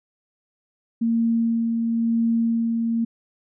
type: tone with tremolo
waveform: sine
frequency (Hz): 229.8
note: A#3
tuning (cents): -25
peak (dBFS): -17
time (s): 1.01-3.05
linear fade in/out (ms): 10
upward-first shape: sine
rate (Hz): 0.98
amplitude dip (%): 30
effects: none